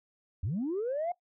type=linear sweep; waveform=sine; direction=up; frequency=73.42 to 723 Hz; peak=-28 dBFS; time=0.43-1.12 s; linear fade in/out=5 ms; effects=noise-tail reverb RT60 0.1 s tail -18 dB re dry + tanh soft clip ceiling -26 dBFS